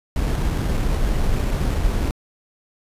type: noise with sample-and-hold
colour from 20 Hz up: brown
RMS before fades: -20 dBFS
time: 0.16-2.11 s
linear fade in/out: 2 ms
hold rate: 4900 Hz
effects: resampled to 32000 Hz